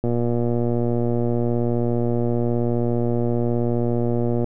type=click train; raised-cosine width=2 ms; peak=-10 dBFS; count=525; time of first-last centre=0.04-4.443 s; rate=119 Hz; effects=none